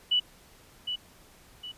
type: tone with echo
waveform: sine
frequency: 2958 Hz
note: F#7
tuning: 1 cent flat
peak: -21 dBFS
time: 0.11-0.2 s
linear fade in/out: 10 ms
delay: 760 ms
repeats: 2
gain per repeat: -8 dB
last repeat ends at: 1.72 s
effects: pink hiss -56 dBFS RMS until 1.77 s + resampled to 32000 Hz